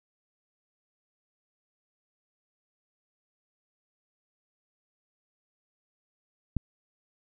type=click; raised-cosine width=5 ms; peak=-15 dBFS; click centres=6.567 s; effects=none